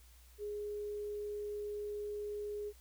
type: tone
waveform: sine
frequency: 415.5 Hz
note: G#4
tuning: 1 cent sharp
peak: -38 dBFS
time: 0.38-2.73 s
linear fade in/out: 50 ms
effects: added 60 Hz sine -58 dBFS peak until 2.8 s + white hiss -65 dBFS RMS until 2.8 s